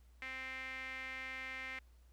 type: tone with band-pass filter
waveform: sawtooth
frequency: 261.6 Hz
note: C4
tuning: in tune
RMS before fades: -45 dBFS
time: 0.22-1.79 s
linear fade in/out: 2 ms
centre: 2100 Hz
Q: 5.6
effects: added 60 Hz sine -60 dBFS peak until 2.12 s + pink hiss -75 dBFS RMS until 2.12 s